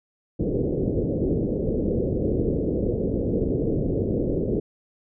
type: low-pass noise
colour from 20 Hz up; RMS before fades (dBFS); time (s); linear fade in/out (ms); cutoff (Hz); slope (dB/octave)
white; -24; 0.39-4.6; 10; 500; 48
effects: none